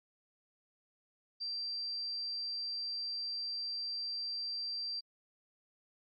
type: tone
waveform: sine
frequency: 4705 Hz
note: D8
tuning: 2 cents sharp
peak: -36 dBFS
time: 1.4-5.01 s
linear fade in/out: 20 ms
effects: AAC 64 kbps